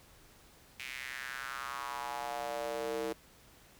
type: tone with high-pass filter sweep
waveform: square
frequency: 65 Hz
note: C2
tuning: 11 cents flat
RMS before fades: -39 dBFS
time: 0.79-3.13 s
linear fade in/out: 5 ms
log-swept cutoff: 2400 to 390 Hz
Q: 3.7
effects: pink hiss -60 dBFS RMS until 3.79 s